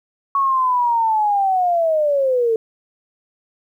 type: linear sweep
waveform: sine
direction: down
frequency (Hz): 1114 to 440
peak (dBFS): -14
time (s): 0.35-2.56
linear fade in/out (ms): 2
effects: 9-bit